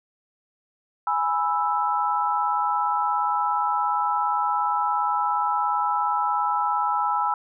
sine chord, E major, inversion first, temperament equal, 830.6 / 987.8 / 1318.5 Hz, G#5 / B5 / E6, 0 / 0 / 0 cents, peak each -25 / -25 / -25 dBFS, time 1.07-7.34 s, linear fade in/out 2 ms, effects none

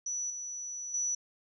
sine tone with level steps, 5920 Hz, F#8, in tune, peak -32 / -37 / -29 dBFS, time 0.06-1.15 s, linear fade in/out 5 ms, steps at 0.3 / 0.94 s, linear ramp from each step 2 ms, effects none

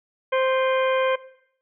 harmonic tone with a mistuned harmonic, 523 Hz, C5, 1 cent flat, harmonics 1 / 2 / 3 / 4 / 5 / 6, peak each -20 / -26 / -30 / -32 / -34 / -36 dBFS, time 0.32-1.16 s, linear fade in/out 10 ms, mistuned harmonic 5, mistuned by -120 cents, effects noise-tail reverb RT60 0.7 s tail -18 dB re dry

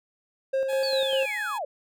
triangle tone with tremolo, 534 Hz, C5, 35 cents sharp, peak -20 dBFS, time 0.53-1.26 s, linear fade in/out 10 ms, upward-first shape square, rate 5 Hz, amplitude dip 35%
15% pulse tone, 840 Hz, G#5, 19 cents sharp, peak -28 dBFS, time 0.68-1.59 s, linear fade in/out 20 ms
sine linear sweep, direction down, 4618 to 523.3 Hz, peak -28 dBFS, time 0.83-1.65 s, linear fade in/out 5 ms
effects none

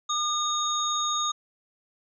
sine tone cluster, 1214 / 3701 / 6590 Hz, D#6 / A#7 / G#8, -43 / -13 / -14 cents, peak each -27 / -29 / -31 dBFS, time 0.09-1.32 s, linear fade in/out 10 ms, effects none

